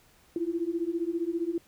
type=beating tone pair; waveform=sine; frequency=329.6 / 344.6 Hz; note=E4 / F4; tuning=0 / -23 cents; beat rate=15 Hz; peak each=-31 / -30 dBFS; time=0.36-1.58 s; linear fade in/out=2 ms; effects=pink hiss -61 dBFS RMS until 1.67 s